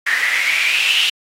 white noise with band-pass filter sweep, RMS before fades -17 dBFS, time 0.06-1.1 s, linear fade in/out 10 ms, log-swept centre 1800 to 3000 Hz, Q 8.4, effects AAC 48 kbps

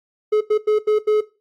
triangle tone bursts at uneven times, 426 Hz, G#4, 44 cents sharp, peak -11 dBFS, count 5, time 0.32-0.41 / 0.5-0.58 / 0.67-0.79 / 0.87-0.99 / 1.07-1.21 s, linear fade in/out 10 ms, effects noise-tail reverb RT60 0.3 s tail -18 dB re dry + AAC 48 kbps

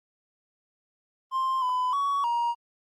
triangle tone with pitch steps, 1051 / 1005 / 1123 / 945 Hz, C6 / B5 / C#6 / A#5, +7 / +30 / +22 / +23 cents, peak -21 dBFS, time 1.31-2.55 s, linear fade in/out 50 ms, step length 310 ms, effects tanh soft clip ceiling -17 dBFS + Opus 24 kbps

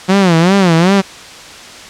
sawtooth tone with vibrato, 180 Hz, F#3, 47 cents flat, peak -3 dBFS, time 0.08-1.02 s, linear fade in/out 20 ms, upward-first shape sine, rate 2.6 Hz, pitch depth 180 cents each way, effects white hiss -32 dBFS RMS until 1.89 s + low-pass 6000 Hz 12 dB/octave

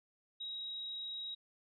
sine tone, 3817 Hz, A#7, 40 cents sharp, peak -40 dBFS, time 0.4-1.35 s, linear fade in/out 10 ms, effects none

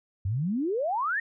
sine exponential sweep, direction up, 89.1 to 1900 Hz, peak -25 dBFS, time 0.25-1.2 s, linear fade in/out 5 ms, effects none

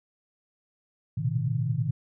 sine tone cluster, 111.6 / 122.5 / 132.1 / 158.1 Hz, A2 / B2 / C3 / D#3, +25 / -14 / +17 / +28 cents, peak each -30 dBFS, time 1.17-1.91 s, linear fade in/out 10 ms, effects none

